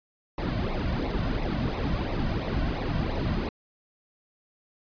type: noise with flanger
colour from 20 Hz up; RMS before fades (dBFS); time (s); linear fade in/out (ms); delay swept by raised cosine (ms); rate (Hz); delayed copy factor
brown; -28; 0.38-3.49; 2; 0.62 to 2.42; 2.9; -0.65
effects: resampled to 11025 Hz